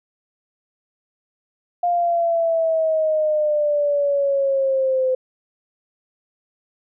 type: exponential sweep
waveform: sine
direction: down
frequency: 705 to 513 Hz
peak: -16 dBFS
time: 1.83-5.15 s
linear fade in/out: 5 ms
effects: none